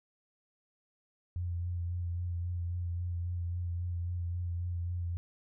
sine tone with vibrato, 87.31 Hz, F2, in tune, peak -32 dBFS, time 1.36-5.17 s, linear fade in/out 0 ms, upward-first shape sine, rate 3.7 Hz, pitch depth 26 cents each way, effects none

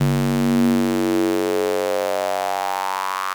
square tone with high-pass filter sweep, 47.33 Hz, F#1, 40 cents sharp, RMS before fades -20 dBFS, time 0-3.34 s, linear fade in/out 10 ms, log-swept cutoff 160 to 1200 Hz, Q 5.1, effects 7-bit

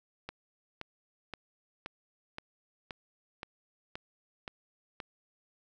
click train, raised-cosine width 0.3 ms, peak -23 dBFS, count 10, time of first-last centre 0.29-5.002 s, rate 1.91 Hz, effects none

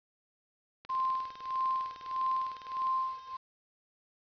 click train, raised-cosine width 0.2 ms, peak -30 dBFS, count 41, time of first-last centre 0.85-2.87 s, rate 19.8 Hz
sine tone with tremolo, 1046.5 Hz, C6, in tune, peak -27 dBFS, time 0.89-3.37 s, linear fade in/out 10 ms, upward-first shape sine, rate 1.6 Hz, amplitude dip 90%
effects resampled to 11025 Hz + 9-bit

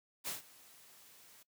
white noise with ADSR envelope, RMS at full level -38 dBFS, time 0.24-1.43 s, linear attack 36 ms, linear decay 140 ms, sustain -22 dB, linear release 7 ms, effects noise-tail reverb RT60 0.1 s tail -19 dB re dry + high-pass 100 Hz 12 dB/octave

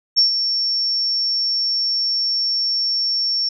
sine tone with ADSR envelope, 5460 Hz, F8, 40 cents flat, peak -9 dBFS, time 0.16-3.49 s, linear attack 24 ms, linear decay 120 ms, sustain -8 dB, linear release 6 ms, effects none

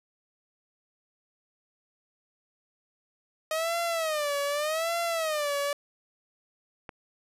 sawtooth tone with vibrato, 622.3 Hz, D#5, in tune, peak -23 dBFS, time 3.51-5.73 s, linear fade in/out 2 ms, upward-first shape sine, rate 0.84 Hz, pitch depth 160 cents each way
click, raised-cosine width 0.5 ms, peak -24 dBFS, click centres 6.892 s
effects resampled to 32000 Hz

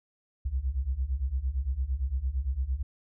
sine beating tone pair, 60.8 / 69.6 Hz, B1 / C#2, -26 / +8 cents, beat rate 8.8 Hz, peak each -31 / -29 dBFS, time 0.45-2.83 s, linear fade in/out 10 ms, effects none

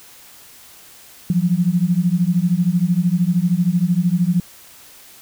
sine beating tone pair, 170 / 183 Hz, F3 / F#3, -46 / -19 cents, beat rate 13 Hz, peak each -17 dBFS, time 1.3-4.4 s, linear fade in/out 2 ms, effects white hiss -44 dBFS RMS until 5.21 s

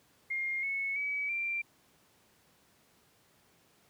sine tone with pitch steps, 2125 / 2201 / 2280 / 2362 Hz, C7 / C#7 / C#7 / D7, +26 / -13 / +48 / +9 cents, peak -31 dBFS, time 0.3-1.62 s, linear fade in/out 10 ms, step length 330 ms, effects pink hiss -66 dBFS RMS until 3.89 s + high-pass 100 Hz 12 dB/octave

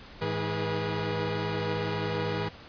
sawtooth tone cluster, 105.3 / 161.1 / 412.8 / 485.3 Hz, G#2 / E3 / G#4 / B4, +24 / -39 / -10 / -30 cents, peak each -30 dBFS, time 0.21-2.49 s, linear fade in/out 10 ms, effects pink hiss -48 dBFS RMS until 2.68 s + resampled to 11025 Hz

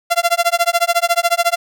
sawtooth tone with tremolo, 687 Hz, F5, 29 cents flat, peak -6 dBFS, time 0.1-1.56 s, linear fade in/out 20 ms, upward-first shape sine, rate 14 Hz, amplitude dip 100%, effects none

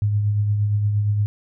sine tone with tremolo, 103.83 Hz, G#2, in tune, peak -15 dBFS, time 0.02-1.26 s, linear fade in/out 0 ms, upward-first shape triangle, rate 8.6 Hz, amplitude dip 40%, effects none

